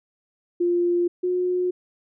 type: tone pair in turn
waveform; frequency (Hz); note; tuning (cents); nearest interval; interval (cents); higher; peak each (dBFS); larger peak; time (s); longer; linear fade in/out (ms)
sine; 349.2 / 361.5; F4 / F#4; 0 / -40; minor second; 60; second; -18 / -20; first; 0.6-1.08 / 1.23-1.71; neither; 10
effects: none